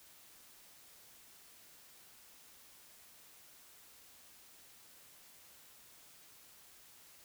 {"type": "silence", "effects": ["white hiss -60 dBFS RMS until 7.24 s"]}